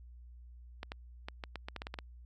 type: clicks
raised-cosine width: 0.3 ms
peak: -24 dBFS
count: 11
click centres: 0.831 / 0.919 / 1.285 / 1.438 / 1.557 / 1.685 / 1.763 / 1.819 / 1.869 / 1.941 / 1.988 s
effects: added 60 Hz sine -50 dBFS peak until 2.25 s + AAC 64 kbps